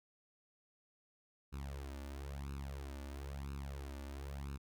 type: tone with flanger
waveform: sawtooth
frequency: 69.3 Hz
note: C#2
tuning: in tune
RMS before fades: -45 dBFS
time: 1.52-4.58 s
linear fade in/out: 20 ms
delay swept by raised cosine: 0.75 to 3.45 ms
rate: 1 Hz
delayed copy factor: +0.9
effects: none